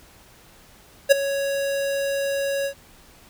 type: tone with ADSR envelope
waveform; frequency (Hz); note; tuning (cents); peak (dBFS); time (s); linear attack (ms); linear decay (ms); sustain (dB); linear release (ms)
square; 555; C#5; +2; -8; 1.09-2.74; 28; 11; -15; 85
effects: pink hiss -51 dBFS RMS until 3.29 s